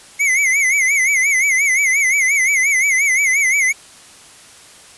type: tone with vibrato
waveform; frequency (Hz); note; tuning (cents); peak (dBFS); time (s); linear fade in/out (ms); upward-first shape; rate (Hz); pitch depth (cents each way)
square; 2153; C7; +49; -13; 0.19-3.73; 20; sine; 5.7; 120
effects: white hiss -42 dBFS RMS until 4.97 s + resampled to 24000 Hz